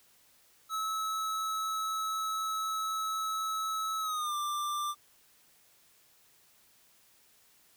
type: tone with pitch glide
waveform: square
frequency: 1298 to 1183.4 Hz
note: E6 to D6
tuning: -27 to +13 cents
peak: -32 dBFS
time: 0.69-4.95 s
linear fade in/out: 50 ms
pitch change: -160 cents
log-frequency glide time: 4-4.35 s
effects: white hiss -64 dBFS RMS until 7.76 s